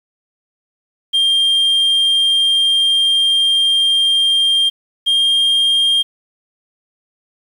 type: tone pair in turn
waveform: sine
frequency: 3196 / 3211 Hz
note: G7 / G7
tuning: +33 / +41 cents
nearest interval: unison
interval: 8 cents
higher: second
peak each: -8 dBFS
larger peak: neither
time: 1.13-4.7 / 5.06-6.03 s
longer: first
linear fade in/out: 20 ms
effects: tanh soft clip ceiling -10 dBFS + 7-bit